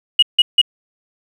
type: tone bursts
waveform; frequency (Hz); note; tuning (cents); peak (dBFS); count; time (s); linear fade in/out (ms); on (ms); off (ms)
sine; 2900; F#7; -35; -5; 3; 0.19-0.615; 5; 35; 160
effects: tanh soft clip ceiling -2 dBFS + 7-bit